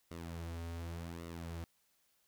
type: tone with flanger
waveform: sawtooth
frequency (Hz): 84.1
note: E2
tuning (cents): +35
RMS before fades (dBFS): -44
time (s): 0.11-1.64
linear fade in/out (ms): 0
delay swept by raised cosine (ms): 1.2 to 6.1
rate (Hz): 0.88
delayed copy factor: -0.65
effects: white hiss -75 dBFS RMS until 2.27 s